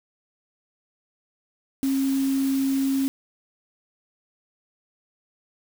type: tone in noise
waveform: sine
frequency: 270.2 Hz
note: C#4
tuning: 44 cents flat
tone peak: -20 dBFS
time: 1.83-3.08 s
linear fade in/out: 0 ms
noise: white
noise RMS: -38 dBFS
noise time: 1.83-3.08 s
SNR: +15 dB
effects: none